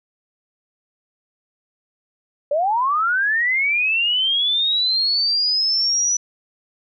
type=linear sweep; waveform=sine; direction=up; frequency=554.4 to 5950 Hz; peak=-16 dBFS; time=2.51-6.17 s; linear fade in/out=5 ms; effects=none